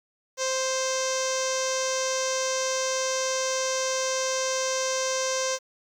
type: tone with low-pass filter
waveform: sawtooth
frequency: 523.3 Hz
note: C5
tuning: in tune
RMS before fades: -27 dBFS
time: 0.37-5.59 s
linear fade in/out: 50 ms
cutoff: 6200 Hz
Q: 6.3
effects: 9-bit